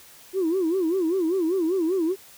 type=tone with vibrato; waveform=sine; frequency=350.5 Hz; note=F4; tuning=6 cents sharp; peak=-19 dBFS; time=0.33-2.16 s; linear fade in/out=50 ms; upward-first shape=sine; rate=5.1 Hz; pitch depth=180 cents each way; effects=tanh soft clip ceiling -17 dBFS + white hiss -49 dBFS RMS until 2.37 s